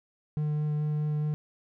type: tone with vibrato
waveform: triangle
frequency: 150.6 Hz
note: D3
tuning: 44 cents sharp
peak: -24 dBFS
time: 0.37-1.34 s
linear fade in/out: 0 ms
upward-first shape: sine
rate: 4.7 Hz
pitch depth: 8 cents each way
effects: none